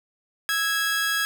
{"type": "tone pair together", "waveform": "sawtooth", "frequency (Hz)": [1312, 1653], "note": ["E6", "G#6"], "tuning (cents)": [-9, -9], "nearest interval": "major third", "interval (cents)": 400, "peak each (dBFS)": [-27, -19], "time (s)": [0.49, 1.25], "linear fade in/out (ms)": 0, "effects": []}